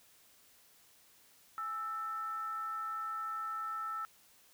sine tone with frequency modulation, 1318.5 Hz, E6, in tune, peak -36 dBFS, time 1.58-4.05 s, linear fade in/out 0 ms, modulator 488 Hz, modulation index 0.3, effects white hiss -64 dBFS RMS until 4.53 s

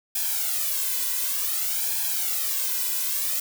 blue noise with flanger, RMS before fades -26 dBFS, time 0.15-3.4 s, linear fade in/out 5 ms, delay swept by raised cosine 1.2 to 2.02 ms, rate 0.55 Hz, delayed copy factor +1, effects none

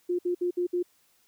sine tone bursts, 354.5 Hz, F4, 26 cents sharp, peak -24 dBFS, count 5, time 0.09-0.829 s, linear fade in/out 10 ms, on 99 ms, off 61 ms, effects white hiss -66 dBFS RMS until 1.27 s

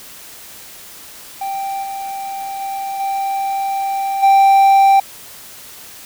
triangle tone with level steps, 784 Hz, G5, in tune, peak -18 / -21 / -19 / -15 / -5 dBFS, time 1.41-5 s, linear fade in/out 5 ms, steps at 1.82 / 2.6 / 2.99 / 4.22 s, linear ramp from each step 20 ms, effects white hiss -37 dBFS RMS until 6.05 s

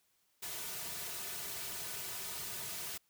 white noise with comb filter, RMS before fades -42 dBFS, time 0.42-2.98 s, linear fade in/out 10 ms, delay 3.7 ms, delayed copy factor -0.75, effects white hiss -75 dBFS RMS until 3.09 s

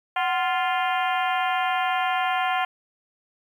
harmonic tone with a mistuned harmonic, 349.2 Hz, F4, in tune, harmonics 2 / 3 / 4 / 5 / 6 / 7 / 8 / 9, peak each -24 / -28 / -30 / -32 / -34 / -35 / -36 / -37 dBFS, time 0.16-2.65 s, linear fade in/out 5 ms, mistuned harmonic 2, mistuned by +110 cents, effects 9-bit

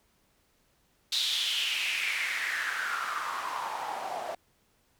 white noise with band-pass filter sweep, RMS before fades -32 dBFS, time 1.12-4.35 s, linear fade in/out 5 ms, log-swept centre 3900 to 650 Hz, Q 5, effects pink hiss -69 dBFS RMS until 4.99 s

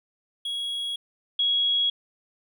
triangle / sine tone pair in turn, 3322 / 3322 Hz, G#7 / G#7, 0 / 0 cents, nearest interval unison, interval 0 cents, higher neither, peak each -26 / -20 dBFS, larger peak second, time 0.45-0.96 / 1.39-1.9 s, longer neither, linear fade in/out 5 ms, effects none

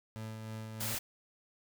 30% pulse tone with tremolo, 110 Hz, A2, in tune, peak -37 dBFS, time 0.16-0.95 s, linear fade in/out 0 ms, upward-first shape sine, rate 3.2 Hz, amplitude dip 30%
white noise, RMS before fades -37 dBFS, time 0.8-0.99 s, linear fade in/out 10 ms
effects none

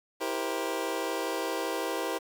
25% pulse chord, C dominant seventh, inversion first, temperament just, 327 / 392.4 / 470.9 / 523.3 Hz, E4 / G4 / Bb4 / C5, -14 / +2 / +18 / 0 cents, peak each -32 dBFS, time 0.2-2.19 s, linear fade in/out 20 ms, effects 9-bit

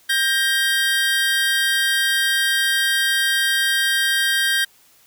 25% pulse tone pair together, 1588 / 1876.2 Hz, G6 / A#6, +22 / +11 cents, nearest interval minor third, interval 289 cents, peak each -14 / -19 dBFS, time 0.09-4.65 s, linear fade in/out 10 ms, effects white hiss -54 dBFS RMS until 5.06 s

